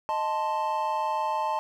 triangle chord, A diminished, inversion second, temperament equal, 622.3 / 880 / 1046.5 Hz, Eb5 / A5 / C6, 0 / 0 / 0 cents, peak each -31 / -25 / -30 dBFS, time 0.09-1.59 s, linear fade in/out 0 ms, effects none

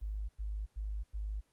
sine tone bursts, 51.91 Hz, G#1, in tune, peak -35 dBFS, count 4, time 0.01-1.412 s, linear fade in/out 20 ms, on 280 ms, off 94 ms, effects pink hiss -74 dBFS RMS until 1.52 s + Opus 24 kbps

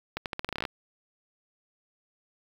accelerating click train, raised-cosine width 0.3 ms, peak -15 dBFS, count 13, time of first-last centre 0.17-0.652 s, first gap 88 ms, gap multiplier 0.84, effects 7-bit

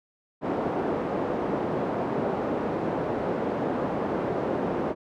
pink band-pass noise, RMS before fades -28 dBFS, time 0.41-4.95 s, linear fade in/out 50 ms, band 250 to 710 Hz, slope 12 dB/octave, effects none

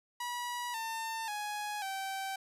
sawtooth tone with pitch steps, 970 / 899.8 / 834.7 / 774.3 Hz, B5 / A5 / G#5 / G5, -31 / +39 / +9 / -22 cents, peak -32 dBFS, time 0.2-2.36 s, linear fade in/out 5 ms, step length 540 ms, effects resampled to 32000 Hz

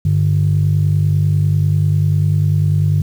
sine tone pair together, 99.2 / 149.36 Hz, G2 / D3, +21 / +30 cents, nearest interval perfect fifth, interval 709 cents, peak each -13 dBFS, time 0.05-3.02 s, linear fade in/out 5 ms, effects tanh soft clip ceiling -5 dBFS + 7-bit

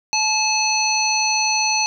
harmonic tone, 864 Hz, A5, 32 cents flat, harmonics 1 / 3 / 5 / 7, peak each -22 / -22 / -22 / -22 dBFS, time 0.13-1.86 s, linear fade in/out 0 ms, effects none

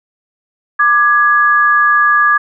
sine tone pair together, 1187.8 / 1672 Hz, D6 / G#6, +19 / +11 cents, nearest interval tritone, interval 592 cents, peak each -10 dBFS, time 0.79-2.38 s, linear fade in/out 10 ms, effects none

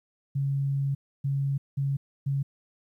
sine tone bursts at uneven times, 138.5 Hz, C#3, 1 cent flat, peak -24 dBFS, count 4, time 0.35-0.95 / 1.24-1.58 / 1.77-1.97 / 2.26-2.43 s, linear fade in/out 10 ms, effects 11-bit

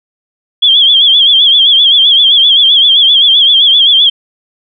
sine tone with vibrato, 3300 Hz, G#7, 12 cents flat, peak -3 dBFS, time 0.62-4.1 s, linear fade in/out 10 ms, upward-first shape sine, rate 7.7 Hz, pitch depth 90 cents each way, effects none

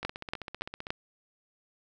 two click trains, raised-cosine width 0.3 ms, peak -14 / -22 dBFS, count 4 / 14, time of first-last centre 0.05-0.905 / 0.03-0.869 s, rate 3.51 / 15.5 Hz, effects none

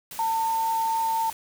sine tone in noise, 901 Hz, A5, 41 cents sharp, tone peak -22 dBFS, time 0.19-1.3 s, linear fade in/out 2 ms, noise white, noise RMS -39 dBFS, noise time 0.11-1.33 s, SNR +14 dB, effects none

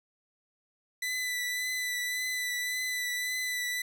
sawtooth tone with vibrato, 1991 Hz, B6, 14 cents sharp, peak -27 dBFS, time 1.02-3.82 s, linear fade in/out 5 ms, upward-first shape triangle, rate 1.8 Hz, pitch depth 24 cents each way, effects none

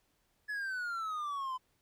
triangle exponential sweep, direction down, 1719 to 1010 Hz, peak -33 dBFS, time 0.48-1.58 s, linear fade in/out 20 ms, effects pink hiss -75 dBFS RMS until 1.81 s

